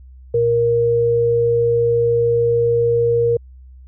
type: tone pair together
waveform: sine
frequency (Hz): 117.4 / 470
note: A#2 / A#4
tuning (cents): +13 / +14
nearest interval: 2 octaves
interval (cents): 2401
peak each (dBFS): -23 / -13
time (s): 0.34-3.37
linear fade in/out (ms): 5
effects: added 64 Hz sine -38 dBFS peak until 3.87 s